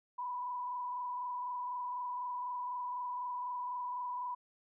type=tone with frequency modulation; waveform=sine; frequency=987.8 Hz; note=B5; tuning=in tune; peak=-36 dBFS; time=0.18-4.35 s; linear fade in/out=10 ms; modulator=24 Hz; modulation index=0.81; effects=none